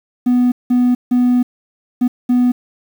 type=tone bursts at uneven times; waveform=triangle; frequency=247 Hz; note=B3; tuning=in tune; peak=-7 dBFS; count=5; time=0.26-0.52 / 0.7-0.95 / 1.11-1.43 / 2.01-2.08 / 2.29-2.52 s; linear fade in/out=10 ms; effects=tanh soft clip ceiling -4 dBFS + 7-bit